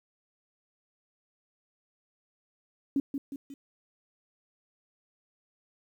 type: tone with echo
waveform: sine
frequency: 277.2 Hz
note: C#4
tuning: in tune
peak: -23 dBFS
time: 2.96-3 s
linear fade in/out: 2 ms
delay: 180 ms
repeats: 3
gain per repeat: -6 dB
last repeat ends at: 3.54 s
effects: 10-bit